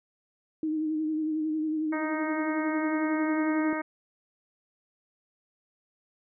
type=tone with vibrato; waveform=sine; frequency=311.2 Hz; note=D#4; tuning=in tune; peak=-26 dBFS; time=0.63-3.73 s; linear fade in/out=2 ms; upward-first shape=sine; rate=11 Hz; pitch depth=34 cents each way
type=harmonic tone; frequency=311.1 Hz; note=D#4; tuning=in tune; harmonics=1 / 2 / 3 / 4 / 5 / 6 / 7; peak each=-32 / -35 / -37 / -38 / -39 / -40 / -40 dBFS; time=1.92-3.82 s; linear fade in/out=10 ms
effects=none